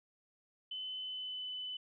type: tone with pitch glide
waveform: sine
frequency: 3032 to 3008 Hz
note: F#7 to F#7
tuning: +42 to +28 cents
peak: -39 dBFS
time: 0.71-1.77 s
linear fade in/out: 5 ms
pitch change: -14 cents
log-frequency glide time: 0.99-1.48 s
effects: none